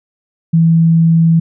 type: tone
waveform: sine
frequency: 164.6 Hz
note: E3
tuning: 2 cents flat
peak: -6 dBFS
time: 0.53-1.4 s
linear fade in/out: 10 ms
effects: none